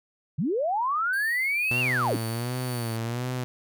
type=linear two-way sweep; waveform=sine; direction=up then down; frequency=121.6 to 2794 to 155.4 Hz; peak=-23 dBFS; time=0.38-2.17 s; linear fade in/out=10 ms; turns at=1.8 s
type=tone with tremolo; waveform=10% pulse; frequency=4500 Hz; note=C#8; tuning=25 cents sharp; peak=-32 dBFS; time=1.13-2.97 s; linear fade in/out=5 ms; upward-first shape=triangle; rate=2 Hz; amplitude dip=45%
type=tone with vibrato; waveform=sawtooth; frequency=120 Hz; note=B2; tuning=49 cents flat; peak=-24 dBFS; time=1.71-3.44 s; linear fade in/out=0 ms; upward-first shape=sine; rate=1.4 Hz; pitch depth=100 cents each way
effects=none